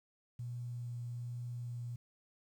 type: tone with vibrato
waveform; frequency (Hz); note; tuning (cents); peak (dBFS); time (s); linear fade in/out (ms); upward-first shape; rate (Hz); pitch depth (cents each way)
sine; 120.6; B2; -41; -39; 0.39-1.96; 5; triangle; 1.2; 9
effects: 11-bit